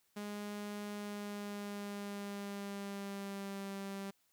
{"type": "tone with pitch glide", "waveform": "sawtooth", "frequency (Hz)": [206.4, 196.74], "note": ["G#3", "G3"], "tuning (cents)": [-10, 7], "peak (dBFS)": -37, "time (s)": [0.16, 4.11], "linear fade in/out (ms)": 10, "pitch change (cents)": -83, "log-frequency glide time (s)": [0.92, 3.7], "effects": ["white hiss -75 dBFS RMS until 4.32 s"]}